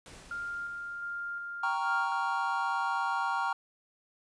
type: noise with exponential decay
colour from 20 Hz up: pink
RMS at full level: -48 dBFS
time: 0.06-2.41 s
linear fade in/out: 1 ms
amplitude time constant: 510 ms
type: tone with tremolo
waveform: sine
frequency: 1400 Hz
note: F6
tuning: 4 cents sharp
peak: -34 dBFS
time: 0.31-2.12 s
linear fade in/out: 2 ms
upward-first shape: square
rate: 1.4 Hz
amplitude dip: 25%
type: chord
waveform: triangle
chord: G half-diminished seventh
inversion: none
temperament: equal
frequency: 784 / 932.3 / 1108.7 / 1396.9 Hz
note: G5 / Bb5 / Db6 / F6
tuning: 0 / 0 / 0 / 0 cents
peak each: -33 / -31 / -33 / -32 dBFS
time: 1.63-3.53 s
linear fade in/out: 5 ms
effects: resampled to 22050 Hz